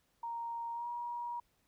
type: tone with pitch glide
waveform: sine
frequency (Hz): 932.3 to 954.6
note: A#5 to A#5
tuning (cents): 0 to +41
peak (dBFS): -37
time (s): 0.23-1.4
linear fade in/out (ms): 5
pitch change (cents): +41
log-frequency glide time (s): 0.73-0.87
effects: pink hiss -75 dBFS RMS until 1.67 s